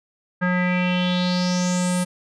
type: tone with low-pass filter sweep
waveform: square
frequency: 180.1 Hz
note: F#3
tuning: 46 cents flat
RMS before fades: -21 dBFS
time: 0.41-2.05 s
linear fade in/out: 20 ms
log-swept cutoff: 1600 to 10000 Hz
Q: 5.2
effects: none